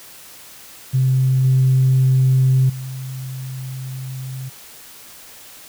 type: tone with level steps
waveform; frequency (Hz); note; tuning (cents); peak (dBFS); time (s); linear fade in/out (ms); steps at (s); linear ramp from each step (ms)
sine; 130.81; C3; 0; -12 / -10 / -26; 0.93-4.5; 20; 1.44 / 2.69; 10
effects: tanh soft clip ceiling -7 dBFS + white hiss -41 dBFS RMS until 5.68 s